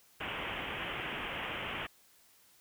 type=low-pass noise; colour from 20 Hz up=white; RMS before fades=-39 dBFS; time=0.2-1.87 s; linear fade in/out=10 ms; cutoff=3200 Hz; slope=96 dB/octave; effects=white hiss -64 dBFS RMS until 2.6 s